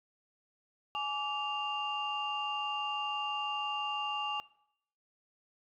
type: tone cluster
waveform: sine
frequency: 840 / 1160 / 2794 Hz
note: G#5 / D6 / F7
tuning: +19 / -22 / 0 cents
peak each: -36 / -37 / -36 dBFS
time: 0.95-4.4 s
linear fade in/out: 0 ms
effects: noise-tail reverb RT60 0.7 s tail -20 dB re dry + tanh soft clip ceiling -25 dBFS